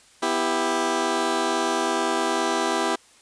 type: chord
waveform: 15% pulse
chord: E minor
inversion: second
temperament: just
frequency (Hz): 247.2 / 329.6 / 395.6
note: B3 / E4 / G4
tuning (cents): +2 / 0 / +16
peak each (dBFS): -23 / -19 / -19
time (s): 0.22-2.96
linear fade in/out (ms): 10
effects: white hiss -54 dBFS RMS until 3.21 s + resampled to 22050 Hz